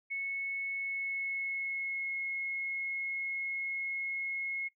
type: tone with pitch glide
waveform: sine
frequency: 2201 to 2169 Hz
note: C#7 to C#7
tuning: -13 to -38 cents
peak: -33 dBFS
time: 0.1-4.69 s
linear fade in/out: 20 ms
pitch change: -25 cents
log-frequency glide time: 0.77-2.15 s
effects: noise-tail reverb RT60 0.1 s tail -17 dB re dry